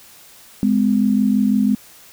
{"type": "tone pair together", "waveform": "sine", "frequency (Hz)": [208, 254], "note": ["G#3", "B3"], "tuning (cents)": [3, 49], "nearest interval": "minor third", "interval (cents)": 346, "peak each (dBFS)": [-15, -17], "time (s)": [0.63, 1.75], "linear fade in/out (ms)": 0, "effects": ["white hiss -45 dBFS RMS until 2.12 s"]}